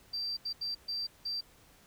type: tone bursts at uneven times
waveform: sine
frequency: 4692 Hz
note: D8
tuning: 2 cents flat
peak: -32 dBFS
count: 5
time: 0.13-0.37 / 0.45-0.53 / 0.61-0.75 / 0.88-1.07 / 1.25-1.41 s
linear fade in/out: 10 ms
effects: tanh soft clip ceiling -28 dBFS + pink hiss -61 dBFS RMS until 1.86 s